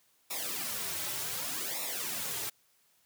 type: noise with flanger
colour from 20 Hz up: white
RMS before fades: -36 dBFS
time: 0.3-2.5 s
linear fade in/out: 10 ms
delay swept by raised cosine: 0.64 to 4.24 ms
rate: 0.66 Hz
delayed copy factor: -0.85
effects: white hiss -69 dBFS RMS until 3.05 s + high-pass 80 Hz 12 dB/octave